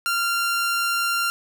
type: tone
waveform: sawtooth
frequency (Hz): 1385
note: F6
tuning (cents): -15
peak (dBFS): -17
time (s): 0.06-1.3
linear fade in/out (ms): 0
effects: none